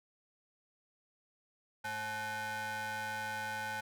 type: ring-modulated tone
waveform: 40% pulse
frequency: 320.9 Hz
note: E4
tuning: 46 cents flat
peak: -33 dBFS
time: 1.84-3.81 s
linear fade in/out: 10 ms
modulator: 1180 Hz
effects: none